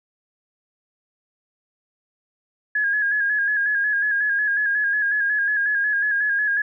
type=tone with vibrato; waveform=sine; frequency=1661.2 Hz; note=G#6; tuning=in tune; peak=-18 dBFS; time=2.75-6.62 s; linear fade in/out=5 ms; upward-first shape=square; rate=5.5 Hz; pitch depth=40 cents each way; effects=none